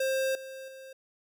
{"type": "tone with level steps", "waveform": "square", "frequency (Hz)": 530, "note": "C5", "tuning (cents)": 22, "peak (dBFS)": [-27, -41, -45], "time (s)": [0, 0.93], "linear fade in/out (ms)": 5, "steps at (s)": [0.35, 0.68], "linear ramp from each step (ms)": 2, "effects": []}